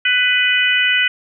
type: harmonic tone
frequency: 497.5 Hz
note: B4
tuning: 13 cents sharp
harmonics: 3 / 4 / 5 / 6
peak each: -18 / -18 / -18 / -18 dBFS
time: 0.05-1.08 s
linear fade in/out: 5 ms
effects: none